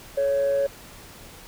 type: tone pair together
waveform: sine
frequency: 432.8 / 556 Hz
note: A4 / C#5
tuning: -29 / +5 cents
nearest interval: major third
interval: 434 cents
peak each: -30 / -18 dBFS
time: 0.17-0.67 s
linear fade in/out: 10 ms
effects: tanh soft clip ceiling -17 dBFS + pink hiss -45 dBFS RMS until 1.47 s